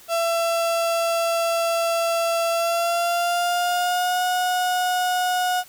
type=tone with pitch glide; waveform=35% pulse; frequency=671 to 727.5 Hz; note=E5 to F#5; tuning=+31 to -29 cents; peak=-18 dBFS; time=0.08-5.64 s; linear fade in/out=50 ms; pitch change=+140 cents; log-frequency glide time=2.51-4.23 s; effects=white hiss -48 dBFS RMS until 5.68 s